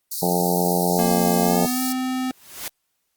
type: high-pass noise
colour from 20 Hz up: white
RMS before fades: -28 dBFS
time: 0.11-1.93 s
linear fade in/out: 10 ms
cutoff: 4000 Hz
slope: 96 dB/octave
type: harmonic tone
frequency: 88.3 Hz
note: F2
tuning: 20 cents sharp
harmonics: 2 / 3 / 4 / 5 / 6 / 7 / 8 / 9 / 10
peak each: -22 / -31 / -28 / -25 / -30 / -28 / -28 / -26 / -32 dBFS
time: 0.22-1.66 s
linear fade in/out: 5 ms
type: tone with pitch glide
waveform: square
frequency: 233.1 to 257.2 Hz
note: A#3 to C4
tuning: 0 to -30 cents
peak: -23 dBFS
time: 0.99-2.31 s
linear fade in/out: 0 ms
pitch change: +170 cents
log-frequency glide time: 1.43-1.81 s
type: noise with exponential growth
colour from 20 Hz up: white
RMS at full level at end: -28 dBFS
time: 2.22-2.68 s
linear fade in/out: 2 ms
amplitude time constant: 100 ms
effects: white hiss -73 dBFS RMS until 3.16 s + Opus 32 kbps